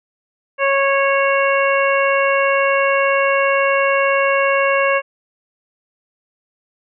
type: harmonic tone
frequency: 551 Hz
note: C#5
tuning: 11 cents flat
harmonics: 1 / 2 / 3 / 4 / 5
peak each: -16 / -19 / -21 / -22 / -23 dBFS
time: 0.58-5.02 s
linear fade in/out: 50 ms
effects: none